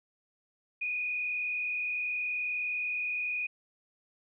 sine tone with frequency modulation, 2470 Hz, D#7, 13 cents flat, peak -30 dBFS, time 0.81-3.47 s, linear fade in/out 10 ms, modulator 39.2 Hz, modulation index 1.1, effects none

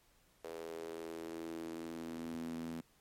sawtooth tone with high-pass filter sweep, 82.41 Hz, E2, in tune, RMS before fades -44 dBFS, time 0.44-2.81 s, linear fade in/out 5 ms, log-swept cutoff 460 to 220 Hz, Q 4.7, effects pink hiss -70 dBFS RMS until 3 s + MP3 64 kbps

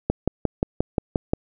click train, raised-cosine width 2 ms, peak -6 dBFS, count 8, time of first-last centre 0.1-1.335 s, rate 5.67 Hz, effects none

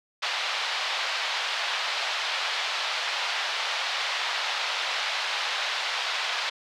white band-pass noise, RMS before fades -29 dBFS, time 0.22-6.5 s, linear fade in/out 10 ms, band 640 to 4200 Hz, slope 24 dB/octave, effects none

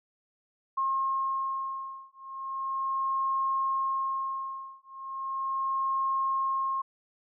sine beating tone pair, 1073 / 1073.37 Hz, C6 / C6, +43 / +44 cents, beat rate 0.37 Hz, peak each -31 dBFS, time 0.77-6.82 s, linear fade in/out 10 ms, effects none

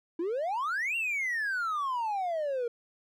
triangle exponential two-way sweep, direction up then down, 320 to 2794 to 463 Hz, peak -26 dBFS, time 0.19-2.68 s, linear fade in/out 5 ms, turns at 0.96 s, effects tanh soft clip ceiling -23 dBFS

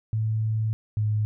sine tone pair in turn, 109.8 / 106.67 Hz, A2 / G#2, -3 / +47 cents, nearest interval minor second, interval 50 cents, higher first, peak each -22 / -21 dBFS, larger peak second, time 0.13-0.73 / 0.97-1.25 s, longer first, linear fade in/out 0 ms, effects none

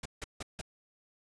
pink noise bursts, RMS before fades -39 dBFS, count 4, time 0.03-0.614 s, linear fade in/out 5 ms, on 26 ms, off 160 ms, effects resampled to 22050 Hz

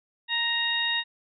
harmonic tone, 934 Hz, A#5, 3 cents sharp, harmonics 1 / 2 / 3 / 4, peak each -36 / -28 / -31 / -27 dBFS, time 0.28-1.04 s, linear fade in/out 50 ms, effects none

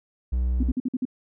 triangle tone, 61.9 Hz, B1, 5 cents sharp, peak -19 dBFS, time 0.32-0.72 s, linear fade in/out 10 ms
sine tone bursts, 253.6 Hz, B3, 46 cents sharp, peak -22 dBFS, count 6, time 0.6-1.053 s, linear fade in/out 5 ms, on 33 ms, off 51 ms
effects none

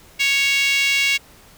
5% pulse tone with high-pass filter, 554.4 Hz, C#5, in tune, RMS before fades -18 dBFS, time 0.19-1.18 s, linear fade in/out 20 ms, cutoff 2400 Hz, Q 7.8, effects pink hiss -48 dBFS RMS until 1.57 s

